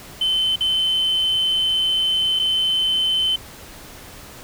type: tone with dropouts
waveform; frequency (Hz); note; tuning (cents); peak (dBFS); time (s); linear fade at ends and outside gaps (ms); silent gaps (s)
sine; 3065; G7; -40; -15; 0.21-3.36; 5; 0.559-0.607 / 2.392-2.396
effects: tanh soft clip ceiling -14 dBFS + pink hiss -40 dBFS RMS until 4.43 s

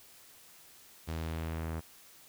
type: tone with low-pass filter sweep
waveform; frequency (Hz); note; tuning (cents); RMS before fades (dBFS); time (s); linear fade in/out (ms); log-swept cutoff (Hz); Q
sawtooth; 80.9; E2; -32; -37; 1.07-1.81; 20; 5900 to 1600; 0.99
effects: white hiss -57 dBFS RMS until 2.28 s

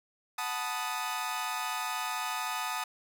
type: chord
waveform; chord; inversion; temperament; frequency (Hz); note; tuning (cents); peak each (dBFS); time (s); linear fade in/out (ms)
sawtooth; B dominant seventh; second; equal with one note detuned; 740 / 875.9 / 987.8 / 1244.5; F#5 / A5 / B5 / D#6; 0 / -8 / 0 / 0; -36 / -33 / -37 / -32; 0.38-2.84; 5
effects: none

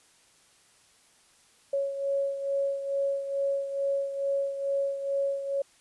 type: beating tone pair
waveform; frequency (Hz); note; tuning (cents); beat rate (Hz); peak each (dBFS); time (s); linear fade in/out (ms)
sine; 554 / 556.3; C#5 / C#5; -1 / +6; 2.3; -27 / -34; 1.73-5.62; 5
effects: white hiss -61 dBFS RMS until 5.8 s + resampled to 24000 Hz

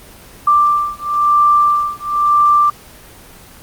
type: beating tone pair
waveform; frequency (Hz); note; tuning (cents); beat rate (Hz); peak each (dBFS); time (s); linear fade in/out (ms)
sine; 1179 / 1179.99; D6 / D6; +6 / +8; 0.99; -13; 0.47-2.7; 5
effects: pink hiss -39 dBFS RMS until 3.62 s + Opus 24 kbps

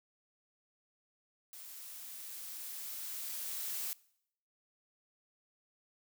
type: noise with level ramp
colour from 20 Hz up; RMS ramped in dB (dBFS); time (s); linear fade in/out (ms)
blue; -50 to -38; 1.53-3.93; 0
effects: noise-tail reverb RT60 0.7 s tail -22 dB re dry

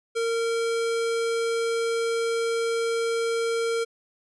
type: tone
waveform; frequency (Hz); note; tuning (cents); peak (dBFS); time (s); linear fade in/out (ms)
square; 460; A#4; -23; -24; 0.15-3.85; 20
effects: resampled to 24000 Hz

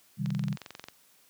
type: chord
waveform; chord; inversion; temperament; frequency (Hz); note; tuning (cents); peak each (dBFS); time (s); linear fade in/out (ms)
sine; C minor; none; just; 130.81 / 156.98 / 196.22; C3 / Eb3 / G3; 0 / +16 / +2; -32; 0.17-0.57; 50
type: click train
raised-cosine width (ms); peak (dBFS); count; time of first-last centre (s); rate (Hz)
0.2; -24; 15; 0.26-0.885; 22.4
effects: white hiss -62 dBFS RMS until 1.29 s + high-pass 80 Hz 12 dB/octave

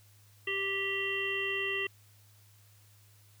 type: harmonic tone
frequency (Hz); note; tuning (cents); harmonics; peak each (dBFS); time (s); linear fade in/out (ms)
392; G4; 0; 1 / 3 / 5 / 7 / 8; -37 / -44 / -35 / -34 / -41; 0.47-1.87; 5
effects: added 103 Hz sine -59 dBFS peak until 3.4 s + white hiss -64 dBFS RMS until 3.4 s

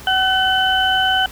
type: harmonic tone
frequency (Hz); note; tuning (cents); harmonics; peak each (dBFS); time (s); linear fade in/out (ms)
756; F#5; +37; 1 / 2 / 4; -18 / -18 / -18; 0.07-1.26; 2
effects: added 60 Hz sine -39 dBFS peak until 1.31 s + pink hiss -38 dBFS RMS until 1.31 s

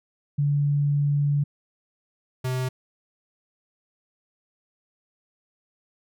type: tone pair in turn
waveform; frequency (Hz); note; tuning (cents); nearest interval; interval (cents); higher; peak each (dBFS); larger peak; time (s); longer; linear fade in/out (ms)
sine / square; 144.1 / 128.38; D3 / C3; -33 / -32; major second; 199; first; -19 / -25; first; 0.38-1.44 / 2.44-2.69; first; 10
effects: none

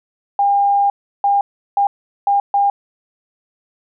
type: tone bursts at uneven times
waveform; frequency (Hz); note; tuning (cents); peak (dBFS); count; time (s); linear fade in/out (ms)
sine; 804; G5; +44; -11; 5; 0.39-0.9 / 1.24-1.41 / 1.77-1.87 / 2.27-2.4 / 2.54-2.7; 2
effects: none

